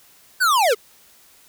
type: linear sweep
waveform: square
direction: down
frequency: 1568 to 392 Hz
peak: -15 dBFS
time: 0.4-0.75 s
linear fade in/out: 20 ms
effects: white hiss -52 dBFS RMS until 1.48 s